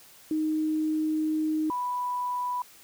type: tone pair in turn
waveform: sine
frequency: 311.1 / 987.7 Hz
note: D#4 / B5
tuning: 0 / 0 cents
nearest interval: octave + minor sixth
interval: 2000 cents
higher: second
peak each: -24 / -27 dBFS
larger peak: first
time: 0.31-1.7 / 1.7-2.62 s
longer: first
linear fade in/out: 2 ms
effects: white hiss -53 dBFS RMS until 2.83 s